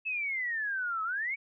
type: exponential two-way sweep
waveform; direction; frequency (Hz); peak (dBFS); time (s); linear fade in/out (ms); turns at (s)
sine; down then up; 2637 to 1276 to 2293; -30; 0.05-1.36; 20; 1.03
effects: none